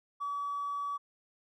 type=tone with tanh clipping; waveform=triangle; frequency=1142 Hz; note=D6; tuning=49 cents flat; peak=-32 dBFS; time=0.2-0.98 s; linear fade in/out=20 ms; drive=1 dB; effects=none